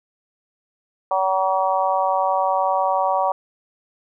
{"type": "harmonic tone", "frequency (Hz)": 189.6, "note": "F#3", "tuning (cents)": 43, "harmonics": [3, 4, 5, 6], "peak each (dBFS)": [-23, -21, -22, -25], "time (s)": [1.11, 3.32], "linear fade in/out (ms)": 2, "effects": []}